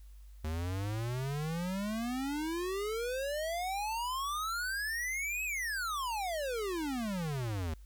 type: exponential two-way sweep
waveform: square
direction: up then down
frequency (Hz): 76.2 to 2598 to 76.2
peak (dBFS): -34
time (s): 0.44-7.74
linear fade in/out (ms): 5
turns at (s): 5.44
effects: added 50 Hz sine -49 dBFS peak until 7.85 s + white hiss -69 dBFS RMS until 7.85 s